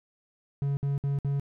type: tone bursts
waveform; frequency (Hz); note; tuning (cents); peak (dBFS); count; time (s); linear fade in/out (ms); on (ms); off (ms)
triangle; 140.3; C#3; +21; -23; 4; 0.62-1.397; 0; 150; 59
effects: none